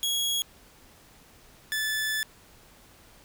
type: tone pair in turn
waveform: sawtooth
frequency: 3322 / 1741.6 Hz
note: G#7 / A6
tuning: 0 / -18 cents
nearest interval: major seventh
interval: 1118 cents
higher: first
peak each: -22 / -23 dBFS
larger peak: first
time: 0.03-0.42 / 1.72-2.23 s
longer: second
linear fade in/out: 0 ms
effects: pink hiss -55 dBFS RMS until 3.24 s